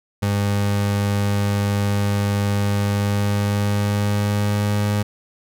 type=tone with pitch glide; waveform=30% pulse; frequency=101.5 to 103.51 Hz; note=G#2 to G#2; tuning=-39 to -5 cents; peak=-15 dBFS; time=0.22-5.03 s; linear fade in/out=10 ms; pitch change=+34 cents; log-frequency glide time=2.79-4.92 s; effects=none